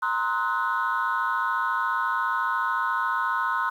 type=chord; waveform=sine; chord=C half-diminished seventh; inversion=third; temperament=equal with one note detuned; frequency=932.3 / 1046.5 / 1277.3 / 1480 Hz; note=Bb5 / C6 / Eb6 / Gb6; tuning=0 / 0 / +45 / 0 cents; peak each=-30 / -26 / -28 / -27 dBFS; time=0.02-3.7 s; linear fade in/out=10 ms; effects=tanh soft clip ceiling -16 dBFS + 9-bit